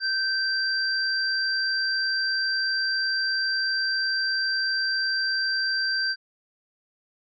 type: tone pair together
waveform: sine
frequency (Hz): 1555 / 4717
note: G6 / D8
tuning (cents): -14 / +7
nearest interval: octave + perfect fifth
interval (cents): 1921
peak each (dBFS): -25 / -26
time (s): 0-6.16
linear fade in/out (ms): 50
effects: none